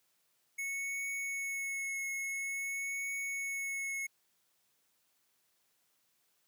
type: tone with vibrato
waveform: square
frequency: 2200 Hz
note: C#7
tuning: 14 cents flat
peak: -36 dBFS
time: 0.58-4.07 s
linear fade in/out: 10 ms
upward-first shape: triangle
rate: 0.49 Hz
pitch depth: 18 cents each way
effects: white hiss -75 dBFS RMS until 6.47 s + high-pass 100 Hz 12 dB/octave